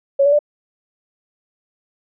sine tone with pitch steps, 554.4 / 572.3 / 590.8 Hz, C#5 / D5 / D5, 0 / -45 / +10 cents, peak -10 dBFS, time 0.19-0.391 s, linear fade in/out 10 ms, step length 67 ms, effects none

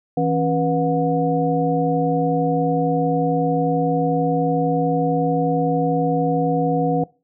sine tone cluster, 163.2 / 274.3 / 487.7 / 725 Hz, E3 / C#4 / B4 / F#5, -17 / -18 / -22 / -35 cents, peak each -22 dBFS, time 0.17-7.04 s, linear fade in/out 5 ms, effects noise-tail reverb RT60 0.3 s tail -21 dB re dry

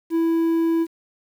triangle tone, 330 Hz, E4, 2 cents sharp, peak -15 dBFS, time 0.1-0.87 s, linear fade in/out 50 ms, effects 8-bit

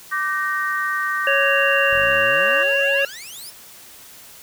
sine chord, G minor, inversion second, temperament equal with one note detuned, 1174.7 / 1536.6 / 1864.7 Hz, D6 / G6 / Bb6, 0 / -35 / 0 cents, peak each -24 dBFS, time 0.11-2.64 s, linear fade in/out 20 ms
harmonic tone, 554.4 Hz, C#5, in tune, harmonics 1 / 3 / 5, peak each -20 / -20 / -20 dBFS, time 1.27-3.05 s, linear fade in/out 2 ms
15% pulse exponential sweep, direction up, 35.77 to 5560 Hz, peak -28 dBFS, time 1.9-3.51 s, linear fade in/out 20 ms
effects white hiss -43 dBFS RMS until 4.42 s

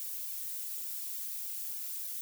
violet noise with flanger, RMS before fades -39 dBFS, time 0-2.21 s, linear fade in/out 0 ms, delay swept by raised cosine 1.5 to 3 ms, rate 3.4 Hz, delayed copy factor -0.95, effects none

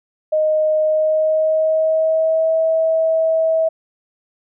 sine tone with pitch glide, 620 to 645.6 Hz, D#5 to E5, -6 to -36 cents, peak -13 dBFS, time 0.32-3.69 s, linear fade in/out 10 ms, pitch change +70 cents, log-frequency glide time 0.82-2.54 s, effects none

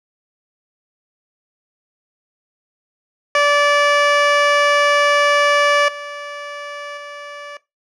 15% pulse tone with level steps, 580 Hz, D5, 22 cents flat, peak -5 / -21 / -24 dBFS, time 3.35-7.57 s, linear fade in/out 2 ms, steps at 5.88 / 6.97 s, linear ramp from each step 5 ms, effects noise-tail reverb RT60 0.2 s tail -18 dB re dry + low-pass 5000 Hz 12 dB/octave

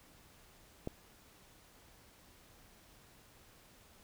click, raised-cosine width 2 ms, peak -24 dBFS, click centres 0.874 s, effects pink hiss -62 dBFS RMS until 4.03 s

